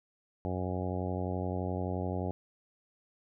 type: harmonic tone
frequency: 91.6 Hz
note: F#2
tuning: 17 cents flat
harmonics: 1 / 2 / 3 / 4 / 5 / 6 / 7 / 8 / 9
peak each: -35 / -38 / -40 / -41 / -42 / -43 / -43 / -44 / -45 dBFS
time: 0.45-2.31 s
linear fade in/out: 0 ms
effects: none